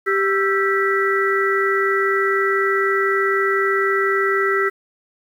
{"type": "tone cluster", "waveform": "sine", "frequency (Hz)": [392.2, 1328, 1578, 1954], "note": ["G4", "E6", "G6", "B6"], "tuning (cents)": [1, 12, 11, -19], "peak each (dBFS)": [-19, -21, -27, -21], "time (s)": [0.06, 4.7], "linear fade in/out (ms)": 20, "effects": ["8-bit"]}